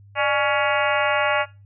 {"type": "harmonic tone with a mistuned harmonic", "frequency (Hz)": 280, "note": "C#4", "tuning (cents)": 18, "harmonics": [2, 3, 4, 5, 6, 7, 8, 9, 10], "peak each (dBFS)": [-23, -25, -26, -27, -28, -28, -29, -30, -30], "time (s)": [0.15, 1.46], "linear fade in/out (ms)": 50, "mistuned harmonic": 2, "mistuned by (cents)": 110, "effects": ["noise-tail reverb RT60 0.3 s tail -20 dB re dry", "added 100 Hz sine -45 dBFS peak until 1.65 s"]}